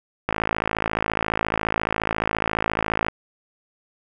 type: click train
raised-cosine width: 0.5 ms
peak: -6 dBFS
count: 153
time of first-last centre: 0.29-3.084 s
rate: 54.4 Hz
effects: none